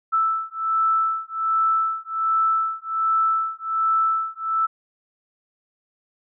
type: beating tone pair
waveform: sine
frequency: 1318.5 / 1319.8 Hz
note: E6 / E6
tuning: 0 / +2 cents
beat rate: 1.3 Hz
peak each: -22 / -22 dBFS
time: 0.12-4.67 s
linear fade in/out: 20 ms
effects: none